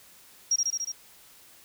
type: tone with echo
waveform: sine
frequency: 5630 Hz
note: F8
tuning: 13 cents sharp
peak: -20 dBFS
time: 0.51-0.56 s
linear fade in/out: 5 ms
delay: 72 ms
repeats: 5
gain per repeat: -2 dB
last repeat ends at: 0.92 s
effects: white hiss -54 dBFS RMS until 1.64 s